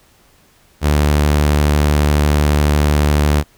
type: tone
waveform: sawtooth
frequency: 74 Hz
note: D2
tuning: 14 cents sharp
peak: -7 dBFS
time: 0.81-3.44 s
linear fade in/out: 50 ms
effects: pink hiss -52 dBFS RMS until 3.57 s